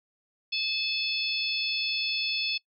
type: harmonic tone with a mistuned harmonic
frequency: 865 Hz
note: A5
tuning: 30 cents flat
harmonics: 3 / 4 / 5 / 6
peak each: -31 / -32 / -33 / -34 dBFS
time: 0.52-2.58 s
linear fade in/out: 10 ms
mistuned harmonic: 5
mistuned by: +18 cents
effects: noise-tail reverb RT60 0.1 s tail -22 dB re dry